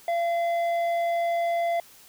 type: tone with tanh clipping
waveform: sine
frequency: 683 Hz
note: F5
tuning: 39 cents flat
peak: -24 dBFS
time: 0.08-1.8 s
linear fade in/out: 2 ms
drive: 8 dB
effects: white hiss -52 dBFS RMS until 2.08 s